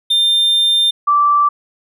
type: tone pair in turn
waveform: triangle / sine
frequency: 3600 / 1166.5 Hz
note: A7 / D6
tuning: +39 / -12 cents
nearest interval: octave + minor sixth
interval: 1951 cents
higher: first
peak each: -9 dBFS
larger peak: neither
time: 0.1-0.91 / 1.07-1.49 s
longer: first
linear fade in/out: 10 ms
effects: none